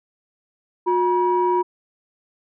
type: tone pair together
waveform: sine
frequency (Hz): 360.2 / 961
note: F#4 / B5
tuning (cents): -46 / -48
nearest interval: octave + perfect fourth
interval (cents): 1698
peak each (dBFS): -18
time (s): 0.86-1.63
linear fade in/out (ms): 20
effects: tanh soft clip ceiling -10 dBFS